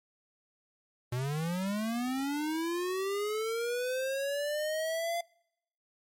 square linear sweep, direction up, 119.3 to 690 Hz, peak -31 dBFS, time 1.12-5.21 s, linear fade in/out 5 ms, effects noise-tail reverb RT60 0.8 s tail -26 dB re dry + MP3 64 kbps

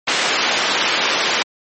white low-pass noise, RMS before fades -18 dBFS, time 0.07-1.43 s, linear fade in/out 10 ms, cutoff 3800 Hz, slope 12 dB/octave, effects high-pass 300 Hz 12 dB/octave + MP3 32 kbps

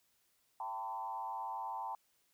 sine tone with frequency modulation, 896 Hz, A5, 31 cents sharp, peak -38 dBFS, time 0.6-1.95 s, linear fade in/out 2 ms, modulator 109 Hz, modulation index 1.2, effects white hiss -75 dBFS RMS until 2.33 s

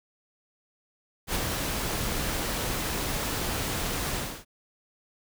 pink noise with ADSR envelope, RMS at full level -26 dBFS, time 1.27-4.45 s, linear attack 77 ms, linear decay 25 ms, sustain -4 dB, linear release 300 ms, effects none

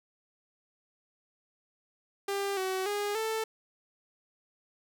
sawtooth tone with pitch steps, 397.7 / 376.9 / 410.8 / 442.3 Hz, G4 / F#4 / G#4 / A4, +25 / +32 / -19 / +9 cents, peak -26 dBFS, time 2.28-3.44 s, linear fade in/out 5 ms, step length 290 ms, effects 11-bit

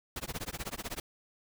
pink noise with tremolo, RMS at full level -36 dBFS, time 0.16-1 s, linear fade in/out 2 ms, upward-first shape sine, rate 16 Hz, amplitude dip 100%, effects none

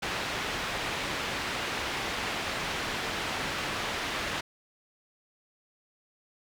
white low-pass noise, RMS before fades -33 dBFS, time 0.02-4.41 s, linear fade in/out 10 ms, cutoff 2800 Hz, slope 12 dB/octave, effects none

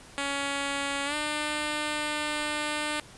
5% pulse tone with pitch glide, 280 to 300.1 Hz, C#4 to D4, +18 to +38 cents, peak -17 dBFS, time 0.18-3 s, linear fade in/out 0 ms, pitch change +120 cents, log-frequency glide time 1.05-1.15 s, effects pink hiss -50 dBFS RMS until 3.17 s + resampled to 24000 Hz

